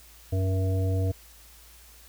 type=harmonic tone; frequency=94.5 Hz; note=F#2; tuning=37 cents sharp; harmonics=1 / 3 / 5 / 7; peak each=-23 / -35 / -35 / -38 dBFS; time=0.32-1.12 s; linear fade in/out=10 ms; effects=added 57 Hz sine -53 dBFS peak until 2.08 s + white hiss -53 dBFS RMS until 2.08 s